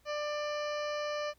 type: harmonic tone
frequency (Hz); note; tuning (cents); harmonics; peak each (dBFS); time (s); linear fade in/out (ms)
594; D5; +20; 1 / 2 / 3 / 4 / 5 / 7 / 8 / 9 / 10; -34 / -40 / -44 / -46 / -48 / -51 / -52 / -53 / -54; 0.05-1.34; 50
effects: added 60 Hz sine -69 dBFS peak until 1.38 s + pink hiss -69 dBFS RMS until 1.38 s